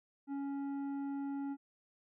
sine tone with tanh clipping, 278.7 Hz, C#4, 9 cents sharp, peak -38 dBFS, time 0.27-1.57 s, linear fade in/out 50 ms, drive 9 dB, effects none

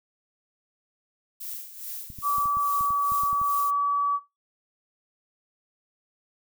violet noise with tremolo, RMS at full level -35 dBFS, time 1.4-3.71 s, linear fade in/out 10 ms, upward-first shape sine, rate 2.4 Hz, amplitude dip 70%
clicks, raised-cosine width 5 ms, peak -30 dBFS, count 11, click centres 2.102 / 2.187 / 2.383 / 2.457 / 2.57 / 2.809 / 2.906 / 3.12 / 3.235 / 3.33 / 3.415 s
sine tone with pitch glide, 1152 to 1144 Hz, D6 to D6, -34 to -46 cents, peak -21 dBFS, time 2.22-4.2 s, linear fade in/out 50 ms, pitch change -12 cents, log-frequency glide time 2.64-2.73 s
effects noise-tail reverb RT60 0.2 s tail -18 dB re dry

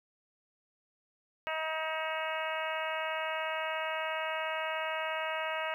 harmonic tone with a mistuned harmonic, 317 Hz, D#4, 32 cents sharp, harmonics 2 / 3 / 4 / 5 / 6 / 7 / 8 / 9, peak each -37 / -39 / -40 / -41 / -42 / -42 / -43 / -44 dBFS, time 1.47-5.74 s, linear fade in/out 0 ms, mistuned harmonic 8, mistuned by +27 cents, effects 11-bit

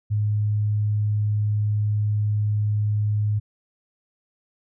sine tone, 105.1 Hz, G#2, 21 cents sharp, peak -19 dBFS, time 0.1-3.4 s, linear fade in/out 20 ms, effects none

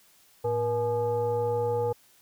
sine tone with frequency modulation, 478.9 Hz, A#4, 47 cents sharp, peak -24 dBFS, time 0.44-1.93 s, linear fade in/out 10 ms, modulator 369 Hz, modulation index 0.8, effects white hiss -60 dBFS RMS until 2.21 s

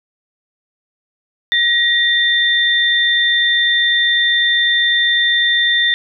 sine tone pair together, 1896 / 3576 Hz, A#6 / A7, +29 / +27 cents, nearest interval major seventh, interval 1098 cents, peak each -14 dBFS, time 1.52-5.94 s, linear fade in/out 0 ms, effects none

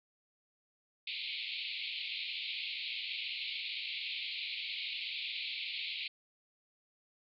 pink band-pass noise, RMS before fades -40 dBFS, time 1.07-6.08 s, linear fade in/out 5 ms, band 2200 to 4400 Hz, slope 96 dB/octave, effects none

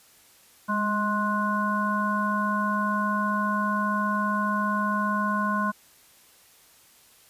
harmonic tone with a mistuned harmonic, 210.5 Hz, G#3, 24 cents sharp, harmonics 1 / 3 / 5 / 7, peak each -27 / -35 / -26 / -30 dBFS, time 0.68-5.72 s, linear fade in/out 20 ms, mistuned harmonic 1, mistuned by -41 cents, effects white hiss -56 dBFS RMS until 7.29 s + resampled to 32000 Hz

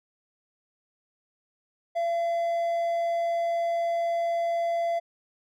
triangle tone, 679 Hz, F5, 49 cents flat, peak -22 dBFS, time 1.95-5 s, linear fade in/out 20 ms, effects none

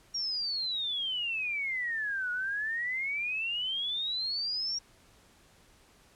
sine exponential two-way sweep, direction down then up, 5650 to 1445 to 5650 Hz, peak -30 dBFS, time 0.14-4.79 s, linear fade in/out 10 ms, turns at 2.31 s, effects pink hiss -61 dBFS RMS until 6.15 s + low-pass 11000 Hz 12 dB/octave

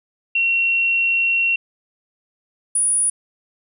sine tone pair in turn, 2731 / 9732 Hz, F7 / D#9, -39 / -39 cents, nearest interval octave + minor seventh, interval 2200 cents, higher second, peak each -15 dBFS, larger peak neither, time 0.35-1.56 / 2.75-3.1 s, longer first, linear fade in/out 5 ms, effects none

